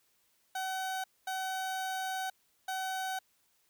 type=tone bursts at uneven times; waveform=30% pulse; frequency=757 Hz; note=F#5; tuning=39 cents sharp; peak=-31 dBFS; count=3; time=0.55-1.04 / 1.27-2.3 / 2.68-3.19 s; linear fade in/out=5 ms; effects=white hiss -72 dBFS RMS until 3.69 s